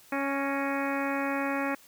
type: harmonic tone with a mistuned harmonic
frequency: 277.2 Hz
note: C#4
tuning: in tune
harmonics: 1 / 2 / 3 / 4 / 5 / 6 / 7 / 8 / 9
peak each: -31 / -34 / -36 / -37 / -38 / -39 / -39 / -40 / -41 dBFS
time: 0.12-1.75 s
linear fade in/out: 5 ms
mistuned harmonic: 7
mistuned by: -47 cents
effects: white hiss -56 dBFS RMS until 1.87 s